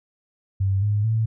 sine tone with pitch steps, 97 / 103.96 / 111.42 Hz, G2 / G#2 / A2, -18 / +2 / +22 cents, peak -18 dBFS, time 0.6-1.26 s, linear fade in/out 10 ms, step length 220 ms, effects none

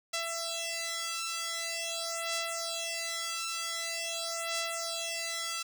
5% pulse beating tone pair, 668 / 668.45 Hz, E5 / E5, +23 / +24 cents, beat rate 0.45 Hz, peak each -25 dBFS, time 0.13-5.63 s, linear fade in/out 10 ms, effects none

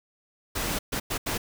pink noise bursts at uneven times, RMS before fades -29 dBFS, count 4, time 0.55-0.79 / 0.92-1 / 1.1-1.18 / 1.26-1.38 s, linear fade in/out 10 ms, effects none

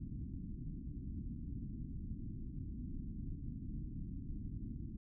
pink low-pass noise, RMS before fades -44 dBFS, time 0-4.97 s, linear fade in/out 10 ms, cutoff 290 Hz, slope 48 dB/octave, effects none

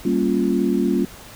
sine chord, G half-diminished seventh, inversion none, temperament equal, 196 / 233.1 / 277.2 / 349.2 Hz, G3 / Bb3 / Db4 / F4, 0 / 0 / 0 / 0 cents, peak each -22 dBFS, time 0.05-1.05 s, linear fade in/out 5 ms, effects pink hiss -41 dBFS RMS until 1.35 s

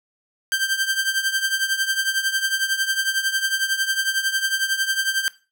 sawtooth tone with tremolo, 1571 Hz, G6, 3 cents sharp, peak -13 dBFS, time 0.52-5.28 s, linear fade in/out 0 ms, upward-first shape triangle, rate 11 Hz, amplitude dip 80%, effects noise-tail reverb RT60 0.3 s tail -18 dB re dry

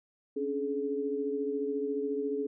sine tone cluster, 274 / 288.2 / 425.1 Hz, C#4 / D4 / G#4, -20 / -33 / +40 cents, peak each -36 / -38 / -31 dBFS, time 0.36-2.47 s, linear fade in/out 10 ms, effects none

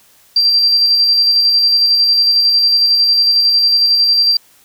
triangle tone with tremolo, 4715 Hz, D8, 6 cents sharp, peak -4 dBFS, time 0.36-4.37 s, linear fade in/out 5 ms, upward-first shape square, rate 11 Hz, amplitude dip 35%, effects tanh soft clip ceiling -6 dBFS + white hiss -49 dBFS RMS until 4.64 s

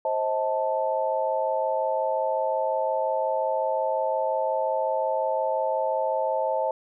sine chord, A diminished, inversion first, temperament just, 528 / 633.6 / 880 Hz, C5 / Eb5 / A5, +16 / +31 / 0 cents, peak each -27 dBFS, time 0.05-6.71 s, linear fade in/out 2 ms, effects none

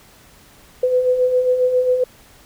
sine beating tone pair, 497.3 / 504.7 Hz, B4 / B4, +12 / +38 cents, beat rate 7.4 Hz, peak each -23 / -14 dBFS, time 0.83-2.04 s, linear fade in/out 5 ms, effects pink hiss -48 dBFS RMS until 2.45 s

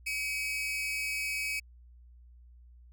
40% pulse tone pair together, 2275 / 2554 Hz, C#7 / D#7, +44 / +45 cents, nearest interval major second, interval 201 cents, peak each -34 / -33 dBFS, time 0.06-1.6 s, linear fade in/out 10 ms, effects added 60 Hz sine -52 dBFS peak until 2.92 s

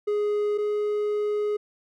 triangle tone pair in turn, 416.1 / 418 Hz, G#4 / G#4, +3 / +11 cents, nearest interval unison, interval 8 cents, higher second, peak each -20 / -21 dBFS, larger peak first, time 0.07-0.58 / 0.58-1.57 s, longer second, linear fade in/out 10 ms, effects none

